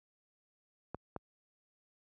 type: clicks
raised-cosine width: 1 ms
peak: -25 dBFS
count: 2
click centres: 0.946 / 1.163 s
effects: high-pass 60 Hz 12 dB/octave